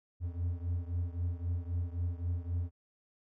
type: beating tone pair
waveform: triangle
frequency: 85.5 / 89.3 Hz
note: F2 / F2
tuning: -36 / +39 cents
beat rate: 3.8 Hz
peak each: -32 / -35 dBFS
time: 0.2-2.71 s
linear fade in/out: 50 ms
effects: none